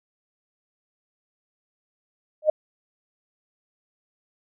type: tone with exponential growth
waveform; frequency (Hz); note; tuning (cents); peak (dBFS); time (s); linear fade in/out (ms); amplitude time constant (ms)
sine; 615; D#5; -20; -10; 2.42-2.5; 5; 16
effects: none